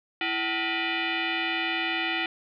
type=tone with frequency modulation; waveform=sine; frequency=212.6 Hz; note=G#3; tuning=41 cents sharp; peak=-25 dBFS; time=0.21-2.26 s; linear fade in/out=2 ms; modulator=545 Hz; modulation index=5.5; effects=none